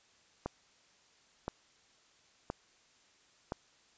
click train, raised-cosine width 1 ms, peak -21 dBFS, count 4, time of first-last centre 0.46-3.521 s, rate 0.98 Hz, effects white hiss -66 dBFS RMS until 3.97 s + resampled to 16000 Hz

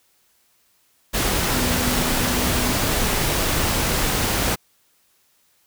sine tone in noise, 246.9 Hz, B3, in tune, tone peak -26 dBFS, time 1.52-2.73 s, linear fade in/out 20 ms, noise pink, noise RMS -21 dBFS, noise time 1.13-4.56 s, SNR -8 dB, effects white hiss -62 dBFS RMS until 5.66 s

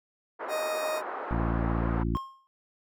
white band-pass noise, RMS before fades -36 dBFS, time 0.39-2.04 s, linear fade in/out 20 ms, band 360 to 1300 Hz, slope 24 dB/octave
40% pulse tone, 622.3 Hz, D#5, in tune, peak -28 dBFS, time 0.48-1.02 s, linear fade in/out 50 ms
harmonic tone, 56.7 Hz, A#1, 47 cents flat, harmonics 1 / 2 / 3 / 4 / 5 / 6, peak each -29 / -32 / -34 / -35 / -36 / -37 dBFS, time 1.31-2.17 s, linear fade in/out 0 ms
triangle tone with exponential decay, 1070 Hz, C6, 38 cents sharp, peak -26 dBFS, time 2.15-2.47 s, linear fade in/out 0 ms, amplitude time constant 69 ms
effects none

